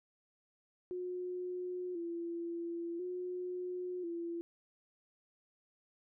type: tone with vibrato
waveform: sine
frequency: 350.3 Hz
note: F4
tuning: 5 cents sharp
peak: -37 dBFS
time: 0.91-4.41 s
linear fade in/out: 0 ms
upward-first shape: square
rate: 0.48 Hz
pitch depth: 54 cents each way
effects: none